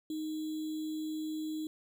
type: tone with sample-and-hold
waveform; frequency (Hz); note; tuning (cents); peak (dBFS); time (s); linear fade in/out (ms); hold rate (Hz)
sine; 311.1; D#4; 0; -34; 0.1-1.67; 2; 3675
effects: none